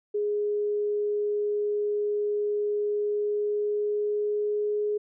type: tone with pitch glide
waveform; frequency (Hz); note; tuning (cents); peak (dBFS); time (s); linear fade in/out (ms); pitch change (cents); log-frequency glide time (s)
sine; 415.3 to 418.2; G#4 to G#4; 0 to +12; -24; 0.14-4.98; 10; +12; 2.91-4.87
effects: none

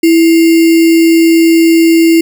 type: tone with sample-and-hold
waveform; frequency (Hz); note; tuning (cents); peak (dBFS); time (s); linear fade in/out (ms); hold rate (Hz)
sine; 329.6; E4; 0; -3; 0.03-2.21; 5; 2450
effects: none

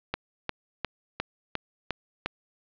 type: click train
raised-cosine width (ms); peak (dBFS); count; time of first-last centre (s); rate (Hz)
0.3; -12; 7; 0.14-2.26; 2.83
effects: resampled to 11025 Hz + 7-bit

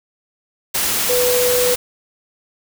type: tone in noise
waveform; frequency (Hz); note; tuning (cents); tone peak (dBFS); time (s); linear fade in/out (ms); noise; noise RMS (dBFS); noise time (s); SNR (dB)
sine; 494.4; B4; +2; -15; 1.09-1.75; 10; white; -19; 0.74-1.76; +1
effects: none

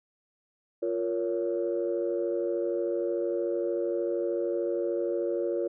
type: chord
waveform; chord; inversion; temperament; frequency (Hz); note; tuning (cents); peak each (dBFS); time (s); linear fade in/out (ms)
sine; Bb minor; second; just; 349.6 / 466.2 / 559.4; F4 / Bb4 / Db5; +2 / 0 / +16; -29 / -31 / -31; 0.82-5.68; 10
effects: tanh soft clip ceiling -18 dBFS

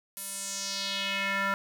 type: tone with band-pass filter sweep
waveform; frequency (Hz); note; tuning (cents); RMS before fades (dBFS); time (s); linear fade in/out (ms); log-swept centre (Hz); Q
square; 196.6; G3; +5; -32; 0.17-1.54; 0; 12000 to 1400; 2.5
effects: 8-bit

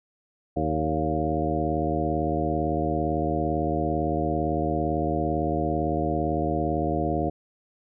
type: harmonic tone with a mistuned harmonic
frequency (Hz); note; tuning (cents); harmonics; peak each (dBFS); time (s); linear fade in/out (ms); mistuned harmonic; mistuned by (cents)
77.8; D#2; 0; 1 / 2 / 3 / 4 / 5 / 6 / 7 / 9; -31 / -31 / -33 / -29 / -32 / -34 / -32 / -29; 0.56-7.3; 10; 7; +47
effects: none

